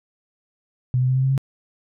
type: tone with pitch steps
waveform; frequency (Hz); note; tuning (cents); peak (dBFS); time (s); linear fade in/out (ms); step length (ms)
sine; 126.1 / 127.86 / 129.65 / 131.45 / 133.29 / 135.15; B2 / C3 / C3 / C3 / C3 / C#3; +36 / -40 / -15 / +8 / +32 / -44; -16; 0.94-1.378; 0; 73
effects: none